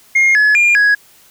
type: tone with pitch steps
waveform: sine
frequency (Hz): 2135 / 1702 / 2407 / 1665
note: C7 / G#6 / D7 / G#6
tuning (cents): +34 / +42 / +42 / +4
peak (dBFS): -5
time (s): 0.15-0.95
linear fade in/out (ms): 10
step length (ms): 200
effects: tanh soft clip ceiling -7 dBFS + white hiss -47 dBFS RMS until 1.3 s